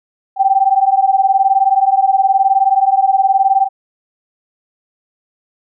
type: beating tone pair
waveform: sine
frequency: 768 / 787 Hz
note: G5 / G5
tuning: -36 / +7 cents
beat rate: 19 Hz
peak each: -12 dBFS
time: 0.36-3.69 s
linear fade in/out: 50 ms
effects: none